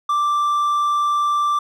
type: tone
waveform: triangle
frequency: 1175 Hz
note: D6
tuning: 1 cent sharp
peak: -14 dBFS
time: 0.09-1.59 s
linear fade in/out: 5 ms
effects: none